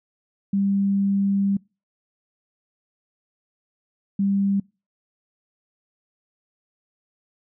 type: tone pair in turn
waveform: sine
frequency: 197.9 / 197.9 Hz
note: G3 / G3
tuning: +17 / +17 cents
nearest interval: unison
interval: 0 cents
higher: neither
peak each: -18 dBFS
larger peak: neither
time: 0.53-1.57 / 4.19-4.6 s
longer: first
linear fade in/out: 5 ms
effects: noise-tail reverb RT60 0.3 s tail -26 dB re dry